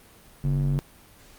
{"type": "tone with band-pass filter", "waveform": "square", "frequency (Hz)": 47.37, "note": "F#1", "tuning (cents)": 41, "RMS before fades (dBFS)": -24, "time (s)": [0.44, 0.79], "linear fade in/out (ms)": 0, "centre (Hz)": 150, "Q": 2.6, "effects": ["pink hiss -52 dBFS RMS until 1.38 s", "Opus 32 kbps"]}